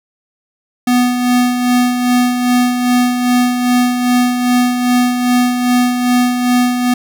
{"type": "tone with tremolo", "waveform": "square", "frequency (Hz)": 246.9, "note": "B3", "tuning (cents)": 0, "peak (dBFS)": -9, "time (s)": [0.87, 6.94], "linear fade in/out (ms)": 5, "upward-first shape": "sine", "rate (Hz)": 2.5, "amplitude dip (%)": 50, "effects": []}